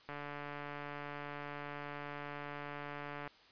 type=click train; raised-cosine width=0.5 ms; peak=-29 dBFS; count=463; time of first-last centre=0.09-3.276 s; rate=145 Hz; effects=white hiss -62 dBFS RMS until 3.51 s + resampled to 11025 Hz